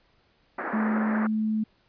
white band-pass noise, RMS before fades -32 dBFS, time 0.58-1.27 s, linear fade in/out 5 ms, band 220 to 1800 Hz, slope 48 dB/octave
sine tone, 217 Hz, A3, 24 cents flat, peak -23 dBFS, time 0.73-1.64 s, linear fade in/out 10 ms
effects pink hiss -65 dBFS RMS until 1.88 s + resampled to 11025 Hz

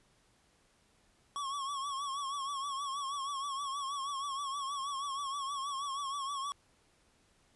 square tone with vibrato, 1110 Hz, C#6, 2 cents sharp, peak -36 dBFS, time 1.36-6.52 s, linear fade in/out 0 ms, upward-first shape triangle, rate 6.3 Hz, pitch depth 86 cents each way, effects pink hiss -69 dBFS RMS until 7.55 s + resampled to 24000 Hz

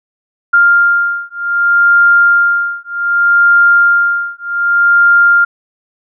sine beating tone pair, 1399 / 1399.65 Hz, F6 / F6, +3 / +3 cents, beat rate 0.65 Hz, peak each -10 dBFS, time 0.53-5.45 s, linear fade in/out 10 ms, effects none

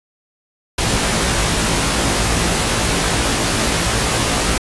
pink noise with comb filter, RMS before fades -17 dBFS, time 0.78-4.58 s, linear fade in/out 5 ms, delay 18 ms, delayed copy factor +0.85, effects resampled to 24000 Hz

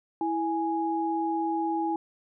sine tone pair together, 328.6 / 830.6 Hz, E4 / G#5, -5 / 0 cents, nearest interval octave + major third, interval 1605 cents, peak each -28 dBFS, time 0.21-1.96 s, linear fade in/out 2 ms, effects none

